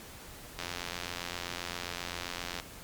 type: click train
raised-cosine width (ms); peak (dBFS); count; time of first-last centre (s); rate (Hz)
0.2; -18; 177; 0.59-2.599; 87.6
effects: pink hiss -48 dBFS RMS until 2.83 s + MP3 96 kbps